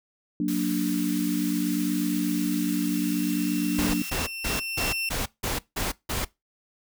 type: chord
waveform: sine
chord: Gb augmented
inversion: none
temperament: equal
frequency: 185 / 233.1 / 293.7 Hz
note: Gb3 / Bb3 / D4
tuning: 0 / 0 / 0 cents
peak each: -28 / -29 / -25 dBFS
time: 0.4-4.02 s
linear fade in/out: 2 ms
type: high-pass noise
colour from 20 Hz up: white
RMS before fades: -37 dBFS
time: 0.48-4.1 s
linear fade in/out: 2 ms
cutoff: 1200 Hz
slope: 24 dB/octave
type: tone with exponential growth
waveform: sawtooth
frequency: 2700 Hz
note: E7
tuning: 41 cents sharp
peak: -23 dBFS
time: 1.13-5.09 s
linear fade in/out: 1 ms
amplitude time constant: 860 ms
type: noise bursts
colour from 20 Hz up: pink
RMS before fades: -28 dBFS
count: 8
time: 3.78-6.25 s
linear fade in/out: 10 ms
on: 160 ms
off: 170 ms
effects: noise-tail reverb RT60 0.2 s tail -21 dB re dry